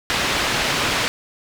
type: low-pass noise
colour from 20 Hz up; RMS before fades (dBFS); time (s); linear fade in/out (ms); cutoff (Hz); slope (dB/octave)
white; -21; 0.1-1.08; 0; 3500; 12
effects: none